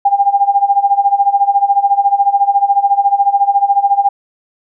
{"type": "tone with tremolo", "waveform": "sine", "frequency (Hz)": 801, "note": "G5", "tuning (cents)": 37, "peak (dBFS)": -5, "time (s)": [0.05, 4.09], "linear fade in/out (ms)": 5, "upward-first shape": "sine", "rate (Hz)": 14, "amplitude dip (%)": 85, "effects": []}